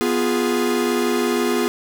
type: chord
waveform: 45% pulse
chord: F diminished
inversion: second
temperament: equal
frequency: 246.9 / 349.2 / 415.3 Hz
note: Cb4 / F4 / Ab4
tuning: 0 / 0 / 0 cents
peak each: -22 dBFS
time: 0.01-1.68 s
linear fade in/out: 0 ms
effects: none